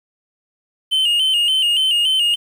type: tone with vibrato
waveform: triangle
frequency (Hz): 2960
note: F#7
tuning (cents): 0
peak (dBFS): -12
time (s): 0.91-2.36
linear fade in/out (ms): 20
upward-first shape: square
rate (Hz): 3.5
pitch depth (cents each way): 65
effects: 8-bit